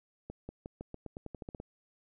accelerating click train, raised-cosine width 2 ms, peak -28 dBFS, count 13, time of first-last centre 0.3-1.601 s, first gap 190 ms, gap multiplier 0.89, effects none

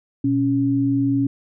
sine tone pair together, 121.95 / 277.2 Hz, B2 / C#4, -21 / 0 cents, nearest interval octave + major second, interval 1421 cents, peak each -23 / -17 dBFS, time 0.24-1.27 s, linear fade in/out 5 ms, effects none

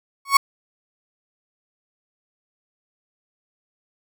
35% pulse tone with exponential growth, 1108.7 Hz, C#6, in tune, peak -5 dBFS, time 0.25-0.37 s, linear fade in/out 5 ms, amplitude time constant 24 ms, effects none

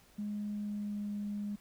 sine tone with pitch glide, 207.7 to 205.6 Hz, G#3 to G#3, 0 to -17 cents, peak -34 dBFS, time 0.18-1.56 s, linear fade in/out 10 ms, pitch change -17 cents, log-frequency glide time 0.5-1.17 s, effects tanh soft clip ceiling -30 dBFS + pink hiss -63 dBFS RMS until 1.6 s

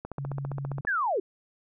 click train, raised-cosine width 1 ms, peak -22 dBFS, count 13, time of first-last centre 0.05-0.85 s, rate 15 Hz
sine tone, 138.59 Hz, C#3, in tune, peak -31 dBFS, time 0.18-0.81 s, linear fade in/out 5 ms
sine linear sweep, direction down, 1760 to 339.2 Hz, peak -24 dBFS, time 0.87-1.2 s, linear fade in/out 5 ms
effects none

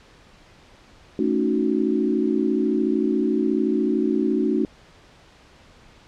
sine chord, D# half-diminished seventh, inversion second, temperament equal, 220 / 277.2 / 311.1 / 370 Hz, A3 / C#4 / D#4 / F#4, 0 / 0 / 0 / 0 cents, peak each -24 dBFS, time 1.19-4.65 s, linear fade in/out 2 ms, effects pink hiss -51 dBFS RMS until 6.07 s + low-pass 5000 Hz 12 dB/octave

